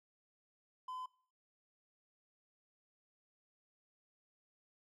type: tone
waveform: triangle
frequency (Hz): 1017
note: C6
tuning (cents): -50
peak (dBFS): -40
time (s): 0.88-1.06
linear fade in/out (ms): 5
effects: noise-tail reverb RT60 0.5 s tail -21 dB re dry